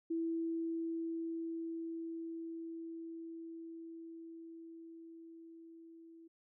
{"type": "tone with level ramp", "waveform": "sine", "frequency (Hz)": 329.8, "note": "E4", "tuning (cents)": 1, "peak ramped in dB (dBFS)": [-33, -54], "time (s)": [0.1, 6.28], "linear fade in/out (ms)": 10, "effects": []}